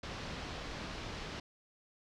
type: low-pass noise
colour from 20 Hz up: pink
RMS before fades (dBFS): -43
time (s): 0.03-1.4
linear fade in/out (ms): 5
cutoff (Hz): 5300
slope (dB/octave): 24
effects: none